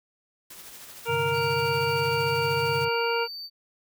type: noise with tremolo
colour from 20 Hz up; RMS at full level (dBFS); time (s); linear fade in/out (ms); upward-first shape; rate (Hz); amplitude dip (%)
white; -43; 0.5-2.85; 5; sine; 13; 35
type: harmonic tone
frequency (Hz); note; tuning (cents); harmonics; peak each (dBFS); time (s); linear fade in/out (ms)
466.2; A#4; 0; 1 / 2 / 3 / 5 / 6; -26 / -29 / -31 / -33 / -34; 1.05-3.28; 50
type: chord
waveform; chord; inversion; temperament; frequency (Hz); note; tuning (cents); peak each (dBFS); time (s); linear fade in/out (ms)
sine; G suspended fourth; none; equal; 98 / 130.81 / 146.83; G2 / C3 / D3; 0 / 0 / 0; -38 / -34 / -34; 1.08-2.89; 20
type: tone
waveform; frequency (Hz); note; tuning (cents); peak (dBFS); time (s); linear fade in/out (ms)
triangle; 4582; D8; -44; -34; 1.32-3.5; 50
effects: none